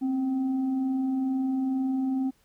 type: tone with frequency modulation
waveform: sine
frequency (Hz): 264.6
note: C4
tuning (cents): +20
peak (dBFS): -24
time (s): 0.01-2.31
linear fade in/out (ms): 20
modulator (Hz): 507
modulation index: 0.26
effects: pink hiss -66 dBFS RMS until 2.44 s